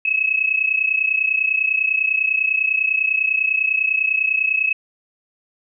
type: tone pair together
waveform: sine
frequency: 2559 / 2589 Hz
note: D#7 / E7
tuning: +48 / -32 cents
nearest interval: unison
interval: 20 cents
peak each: -19 dBFS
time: 0.05-4.73 s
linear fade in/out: 5 ms
effects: none